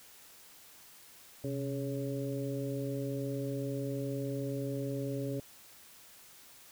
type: harmonic tone with a mistuned harmonic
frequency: 138.9 Hz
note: C#3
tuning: 4 cents sharp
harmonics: 1 / 2 / 3 / 4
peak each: -37 / -38 / -40 / -41 dBFS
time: 1.44-5.4 s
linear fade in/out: 2 ms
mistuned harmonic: 1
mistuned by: -100 cents
effects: white hiss -56 dBFS RMS until 6.71 s